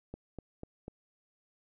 click train, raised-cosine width 2 ms, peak -28 dBFS, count 4, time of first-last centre 0.14-0.881 s, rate 4.05 Hz, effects none

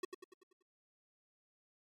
square tone with echo, 370 Hz, F#4, in tune, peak -37 dBFS, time 0.03-0.05 s, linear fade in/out 5 ms, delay 96 ms, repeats 6, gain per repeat -6 dB, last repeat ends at 0.626 s, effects low-pass 12000 Hz 12 dB/octave + MP3 96 kbps

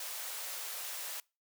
white high-pass noise, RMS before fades -41 dBFS, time 0-1.2 s, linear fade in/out 2 ms, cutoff 460 Hz, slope 48 dB/octave, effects noise-tail reverb RT60 0.3 s tail -25 dB re dry

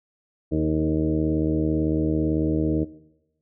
harmonic tone with a mistuned harmonic, 78 Hz, D#2, 5 cents sharp, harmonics 1 / 2 / 3 / 4 / 5 / 6 / 7 / 8, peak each -28 / -27 / -32 / -23 / -34 / -30 / -35 / -36 dBFS, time 0.51-2.85 s, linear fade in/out 20 ms, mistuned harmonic 6, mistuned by -16 cents, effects noise-tail reverb RT60 0.9 s tail -18 dB re dry

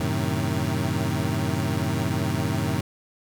25% pulse chord, F# diminished seventh, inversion none, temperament equal, 92.5 / 110 / 130.81 / 155.56 Hz, F#2 / A2 / C3 / Eb3, 0 / 0 / 0 / 0 cents, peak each -25 dBFS, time 0-2.81 s, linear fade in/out 5 ms, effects none

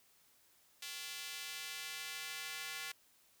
square tone with high-pass filter sweep, 156.7 Hz, D#3, 13 cents sharp, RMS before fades -45 dBFS, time 0.82-2.92 s, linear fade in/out 5 ms, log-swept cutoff 3000 to 2000 Hz, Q 1.1, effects white hiss -69 dBFS RMS until 3.4 s

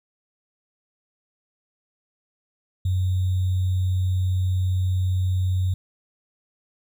sine tone with sample-and-hold, 92.5 Hz, F#2, in tune, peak -19 dBFS, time 2.85-5.74 s, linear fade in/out 5 ms, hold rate 3675 Hz, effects none

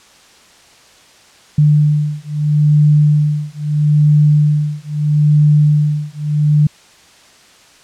sine beating tone pair, 149 / 149.77 Hz, D3 / D3, +25 / +34 cents, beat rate 0.77 Hz, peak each -12 dBFS, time 1.58-6.67 s, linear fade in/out 5 ms, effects white hiss -45 dBFS RMS until 7.83 s + low-pass 7000 Hz 12 dB/octave

